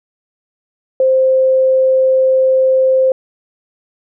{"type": "tone", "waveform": "sine", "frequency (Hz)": 523.3, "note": "C5", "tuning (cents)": 0, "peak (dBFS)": -8, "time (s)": [1, 3.12], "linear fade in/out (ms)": 2, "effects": []}